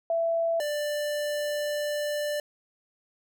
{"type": "tone pair in turn", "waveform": ["sine", "square"], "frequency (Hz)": [666, 590.6], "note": ["E5", "D5"], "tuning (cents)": [18, 10], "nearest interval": "major second", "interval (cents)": 208, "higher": "first", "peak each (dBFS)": [-23, -28], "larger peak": "first", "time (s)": [[0.1, 0.6], [0.6, 2.4]], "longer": "second", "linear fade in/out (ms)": 2, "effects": []}